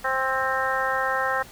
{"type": "harmonic tone", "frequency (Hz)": 263.5, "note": "C4", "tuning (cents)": 12, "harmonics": [2, 3, 4, 5, 6, 7], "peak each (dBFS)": [-29, -29, -29, -29, -29, -29], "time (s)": [0.04, 1.43], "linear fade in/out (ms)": 10, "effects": ["pink hiss -46 dBFS RMS until 1.51 s"]}